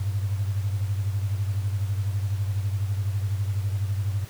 sine beating tone pair, 98 / 110 Hz, G2 / A2, 0 / 0 cents, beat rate 12 Hz, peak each -24 / -31 dBFS, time 0-4.25 s, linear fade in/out 10 ms, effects pink hiss -46 dBFS RMS until 4.29 s

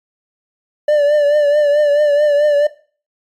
triangle tone with vibrato, 587.3 Hz, D5, in tune, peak -7 dBFS, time 0.88-2.67 s, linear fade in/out 5 ms, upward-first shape triangle, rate 4.6 Hz, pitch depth 54 cents each way, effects noise-tail reverb RT60 0.4 s tail -17 dB re dry + MP3 96 kbps

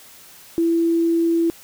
sine tone, 333.8 Hz, E4, 22 cents sharp, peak -15 dBFS, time 0.58-1.5 s, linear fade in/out 0 ms, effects white hiss -45 dBFS RMS until 1.63 s

